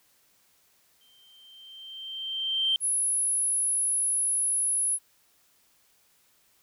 sine tone with exponential growth, 3136 Hz, G7, in tune, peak -20 dBFS, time 1.01-2.76 s, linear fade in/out 1 ms, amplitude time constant 380 ms
sine tone, 10548 Hz, E9, in tune, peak -23 dBFS, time 2.8-4.99 s, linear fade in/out 50 ms
effects tanh soft clip ceiling -16 dBFS + white hiss -65 dBFS RMS until 6.62 s

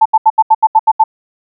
sine tone bursts, 880 Hz, A5, in tune, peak -3 dBFS, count 9, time 0.01-1.04 s, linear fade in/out 10 ms, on 46 ms, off 77 ms, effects none

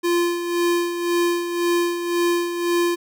square tone with tremolo, 346.3 Hz, F4, 15 cents flat, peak -17 dBFS, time 0.03-2.96 s, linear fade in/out 20 ms, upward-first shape sine, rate 1.9 Hz, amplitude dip 60%, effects none

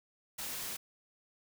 white noise, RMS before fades -40 dBFS, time 0.38-0.77 s, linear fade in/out 10 ms, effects none

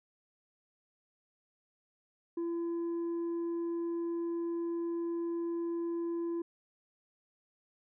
sine tone with tanh clipping, 338.5 Hz, E4, 46 cents sharp, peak -33 dBFS, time 2.37-6.42 s, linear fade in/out 5 ms, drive 3 dB, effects none

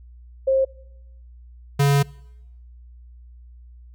sine / square tone pair in turn, 533 / 141.17 Hz, C5 / C#3, +32 / +32 cents, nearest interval octave + major seventh, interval 2300 cents, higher first, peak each -15 dBFS, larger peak neither, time 0.47-0.65 / 1.79-2.03 s, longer second, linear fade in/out 10 ms, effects noise-tail reverb RT60 0.9 s tail -24 dB re dry + added 60 Hz sine -42 dBFS peak until 3.94 s

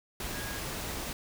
sine tone in noise, 1644 Hz, G#6, 18 cents flat, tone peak -42 dBFS, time 0.34-0.59 s, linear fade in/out 2 ms, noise pink, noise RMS -37 dBFS, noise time 0.2-1.13 s, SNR -8 dB, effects none

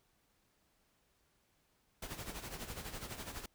pink noise with tremolo, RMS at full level -43 dBFS, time 2.02-3.46 s, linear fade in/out 5 ms, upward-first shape sine, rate 12 Hz, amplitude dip 65%, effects pink hiss -75 dBFS RMS until 3.54 s

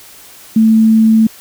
sine tone, 221.5 Hz, A3, 12 cents sharp, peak -5 dBFS, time 0.56-1.27 s, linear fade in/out 5 ms, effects white hiss -38 dBFS RMS until 1.4 s

